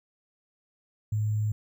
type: tone with sample-and-hold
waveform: sine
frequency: 106.8 Hz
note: G#2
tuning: 49 cents sharp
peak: -24 dBFS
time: 1.12-1.52 s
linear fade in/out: 5 ms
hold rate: 7350 Hz
effects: none